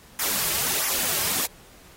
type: noise with flanger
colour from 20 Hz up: white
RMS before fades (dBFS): -25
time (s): 0.19-1.46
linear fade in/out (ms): 5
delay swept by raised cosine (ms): 0.23 to 4.13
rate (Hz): 1.5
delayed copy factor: -0.7
effects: pink hiss -51 dBFS RMS until 1.96 s + AAC 48 kbps